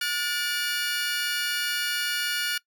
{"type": "tone cluster", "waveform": "20% pulse", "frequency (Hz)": [1443, 1759, 2321], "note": ["F#6", "A6", "D7"], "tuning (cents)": [-44, -1, -21], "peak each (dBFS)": [-22, -29, -28], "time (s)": [0.01, 2.58], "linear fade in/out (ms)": 5, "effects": ["noise-tail reverb RT60 0.1 s tail -22 dB re dry"]}